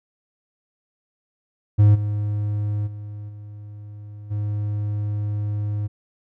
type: tone with level steps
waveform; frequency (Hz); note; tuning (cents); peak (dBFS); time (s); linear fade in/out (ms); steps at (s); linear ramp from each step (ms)
triangle; 104.1; G#2; +5; -8 / -19 / -29 / -33 / -20; 1.78-5.88; 20; 1.94 / 2.86 / 3.28 / 4.3; 20
effects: none